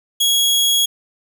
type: tone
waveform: sawtooth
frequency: 3322 Hz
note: G#7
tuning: in tune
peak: -10 dBFS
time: 0.2-0.86 s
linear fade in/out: 10 ms
effects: none